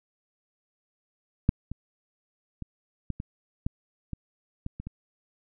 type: clicks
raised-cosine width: 5 ms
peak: -7 / -22 / -23 / -18 / -22 / -15 / -21 / -20 / -24 / -24 dBFS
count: 10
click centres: 1.491 / 1.716 / 2.623 / 3.103 / 3.201 / 3.665 / 4.133 / 4.664 / 4.8 / 4.87 s
effects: none